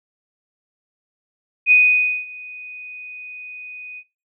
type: tone with ADSR envelope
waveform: sine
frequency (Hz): 2489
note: D#7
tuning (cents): 0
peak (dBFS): -8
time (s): 1.66-4.04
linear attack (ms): 53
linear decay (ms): 540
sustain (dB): -24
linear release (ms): 60
effects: noise-tail reverb RT60 0.3 s tail -21 dB re dry

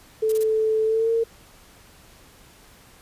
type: tone with pitch glide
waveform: sine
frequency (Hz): 437.9 to 457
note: A4 to A#4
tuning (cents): -8 to -34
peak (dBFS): -18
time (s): 0.22-1.24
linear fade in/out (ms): 10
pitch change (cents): +74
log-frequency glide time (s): 0.85-1.12
type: noise bursts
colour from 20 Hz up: blue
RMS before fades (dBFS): -34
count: 3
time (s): 0.29-0.436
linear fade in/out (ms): 5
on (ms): 32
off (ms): 25
effects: pink hiss -51 dBFS RMS until 3.01 s + resampled to 32000 Hz

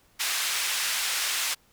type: band-pass noise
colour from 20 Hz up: pink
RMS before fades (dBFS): -28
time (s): 0.19-1.55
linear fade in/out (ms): 20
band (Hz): 1800 to 12000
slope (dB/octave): 12
effects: pink hiss -62 dBFS RMS until 1.72 s

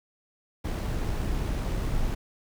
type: noise with amplitude modulation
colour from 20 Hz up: brown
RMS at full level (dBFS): -27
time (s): 0.64-2.15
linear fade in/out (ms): 10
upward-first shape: sine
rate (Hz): 69.6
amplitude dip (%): 25
effects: none

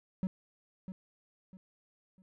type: tone with echo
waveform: triangle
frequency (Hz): 187.5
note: F#3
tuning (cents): +23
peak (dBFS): -27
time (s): 0.23-0.27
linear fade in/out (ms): 0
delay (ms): 650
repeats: 3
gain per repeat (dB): -10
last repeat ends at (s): 2.22
effects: none

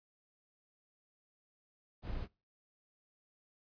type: noise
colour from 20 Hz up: brown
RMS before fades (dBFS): -40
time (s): 2.02-2.28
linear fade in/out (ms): 50
effects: noise-tail reverb RT60 0.3 s tail -23 dB re dry + resampled to 11025 Hz

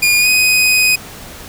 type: tone with pitch glide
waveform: sawtooth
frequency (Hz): 2431 to 2502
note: D#7 to D#7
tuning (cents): -41 to +9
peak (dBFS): -6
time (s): 0.02-0.96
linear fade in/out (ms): 10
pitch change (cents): +50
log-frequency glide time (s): 0.19-0.28
effects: pink hiss -33 dBFS RMS until 1.48 s

